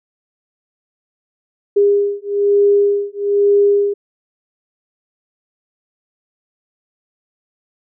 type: beating tone pair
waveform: sine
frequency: 404.8 / 405.9 Hz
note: G#4 / G#4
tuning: -44 / -40 cents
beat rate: 1.1 Hz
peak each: -14 dBFS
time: 1.76-3.94 s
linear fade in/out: 10 ms
effects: none